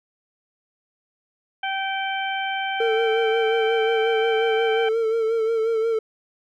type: harmonic tone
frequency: 776 Hz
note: G5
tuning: 18 cents flat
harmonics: 1 / 2 / 3 / 4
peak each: -26 / -29 / -31 / -32 dBFS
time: 1.63-4.89 s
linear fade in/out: 5 ms
type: tone with vibrato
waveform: triangle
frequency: 450 Hz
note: A4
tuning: 39 cents sharp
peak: -17 dBFS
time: 2.8-5.99 s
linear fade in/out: 5 ms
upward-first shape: sine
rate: 5.6 Hz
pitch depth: 42 cents each way
effects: none